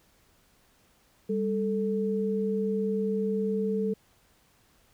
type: tone pair together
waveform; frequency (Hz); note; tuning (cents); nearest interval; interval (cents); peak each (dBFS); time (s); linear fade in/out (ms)
sine; 198.56 / 440; G3 / A4; +22 / 0; octave + major second; 1378; -28; 1.29-3.94; 10
effects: pink hiss -64 dBFS RMS until 4.93 s